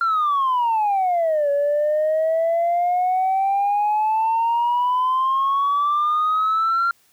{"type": "exponential two-way sweep", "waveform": "sine", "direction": "down then up", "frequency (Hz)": [1386, 565, 1386], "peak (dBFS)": -15, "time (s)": [0.01, 6.91], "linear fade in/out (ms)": 2, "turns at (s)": 1.5, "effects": ["tanh soft clip ceiling -14 dBFS", "white hiss -59 dBFS RMS until 7.12 s"]}